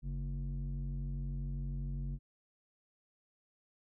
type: tone with low-pass filter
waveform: square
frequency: 46.25 Hz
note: F#1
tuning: in tune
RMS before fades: -38 dBFS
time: 0.02-2.19 s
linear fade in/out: 50 ms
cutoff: 180 Hz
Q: 4.4
effects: none